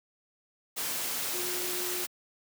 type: tone in noise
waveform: sine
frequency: 359.5 Hz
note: F#4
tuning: 50 cents flat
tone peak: -38 dBFS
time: 1.33-2.05 s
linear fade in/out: 20 ms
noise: white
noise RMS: -33 dBFS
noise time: 0.76-2.07 s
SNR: -8 dB
effects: high-pass 150 Hz 12 dB/octave